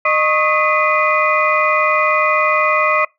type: tone cluster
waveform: sine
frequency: 613 / 1100 / 1257 / 2023 / 2457 Hz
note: D#5 / C#6 / D#6 / B6 / D#7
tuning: -26 / -14 / +17 / +41 / -22 cents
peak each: -18 dBFS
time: 0.05-3.05 s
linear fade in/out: 5 ms
effects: noise-tail reverb RT60 0.2 s tail -24 dB re dry + tanh soft clip ceiling 0 dBFS